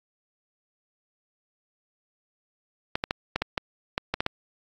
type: clicks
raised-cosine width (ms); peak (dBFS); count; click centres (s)
0.3; -9; 10; 2.955 / 3.039 / 3.109 / 3.36 / 3.42 / 3.578 / 3.979 / 4.14 / 4.205 / 4.264
effects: AAC 64 kbps